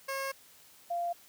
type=tone pair in turn; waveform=15% pulse / sine; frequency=542 / 692.6 Hz; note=C#5 / F5; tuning=-39 / -15 cents; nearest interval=major third; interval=424 cents; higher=second; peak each=-27 / -30 dBFS; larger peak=first; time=0.08-0.32 / 0.9-1.13 s; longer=first; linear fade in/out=10 ms; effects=white hiss -58 dBFS RMS until 1.28 s + high-pass 60 Hz 12 dB/octave